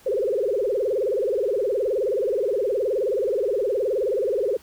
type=tone with vibrato; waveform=sine; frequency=457.3 Hz; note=A#4; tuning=33 cents flat; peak=-20 dBFS; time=0.06-4.57 s; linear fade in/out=5 ms; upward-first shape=sine; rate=19 Hz; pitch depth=290 cents each way; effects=pink hiss -52 dBFS RMS until 4.62 s